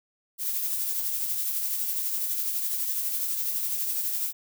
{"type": "noise with tremolo", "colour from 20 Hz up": "violet", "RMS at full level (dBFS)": -27, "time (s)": [0.38, 4.33], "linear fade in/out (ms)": 50, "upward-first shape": "triangle", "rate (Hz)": 12, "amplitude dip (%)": 40, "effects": []}